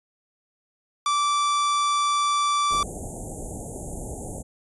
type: tone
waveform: 45% pulse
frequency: 1166 Hz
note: D6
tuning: 13 cents flat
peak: -20 dBFS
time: 1.06-2.83 s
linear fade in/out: 2 ms
type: band-stop noise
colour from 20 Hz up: pink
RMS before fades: -34 dBFS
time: 2.7-4.43 s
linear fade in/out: 20 ms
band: 840 to 6700 Hz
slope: 96 dB/octave
effects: resampled to 24000 Hz